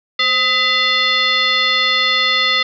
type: tone with frequency modulation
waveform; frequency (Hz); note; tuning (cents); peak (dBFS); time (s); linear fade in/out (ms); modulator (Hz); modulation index
sine; 2768; F7; -16; -12; 0.19-2.63; 5; 749; 2
effects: none